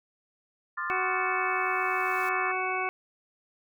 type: chord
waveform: sine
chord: D minor seventh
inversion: third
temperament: equal with one note detuned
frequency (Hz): 1046.5 / 1204.2 / 1396.9 / 1760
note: C6 / D6 / F6 / A6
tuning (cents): 0 / +43 / 0 / 0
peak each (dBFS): -36 / -35 / -36 / -34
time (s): 0.77-2.52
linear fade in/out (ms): 10
type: harmonic tone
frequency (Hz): 372.2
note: F#4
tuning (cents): +10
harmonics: 1 / 2 / 3 / 4 / 6 / 7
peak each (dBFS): -35 / -33 / -33 / -36 / -33 / -37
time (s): 0.9-2.89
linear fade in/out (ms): 0
type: noise with exponential growth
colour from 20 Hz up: white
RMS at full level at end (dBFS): -47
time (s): 0.95-2.29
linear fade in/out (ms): 1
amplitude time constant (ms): 290
effects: none